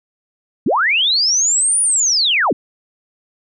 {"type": "linear two-way sweep", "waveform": "sine", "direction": "up then down", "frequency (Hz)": [153.9, 9720, 153.9], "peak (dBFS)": -12, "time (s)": [0.66, 2.53], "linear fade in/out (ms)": 5, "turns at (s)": 1.81, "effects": []}